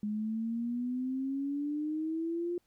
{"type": "exponential sweep", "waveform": "sine", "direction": "up", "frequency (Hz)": [207.7, 353], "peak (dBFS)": -31, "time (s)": [0.03, 2.58], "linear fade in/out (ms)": 2, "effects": ["pink hiss -75 dBFS RMS until 2.66 s"]}